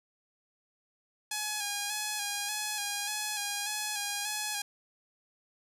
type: tone with vibrato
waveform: 5% pulse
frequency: 830.6 Hz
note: G#5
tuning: in tune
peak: -20 dBFS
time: 1.31-4.62 s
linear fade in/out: 5 ms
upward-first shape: square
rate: 1.7 Hz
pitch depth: 31 cents each way
effects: none